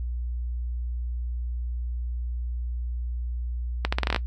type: accelerating click train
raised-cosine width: 0.3 ms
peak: -7 dBFS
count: 9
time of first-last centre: 3.85-4.162 s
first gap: 75 ms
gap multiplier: 0.8
effects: noise-tail reverb RT60 0.1 s tail -19 dB re dry + added 60 Hz sine -27 dBFS peak until 4.26 s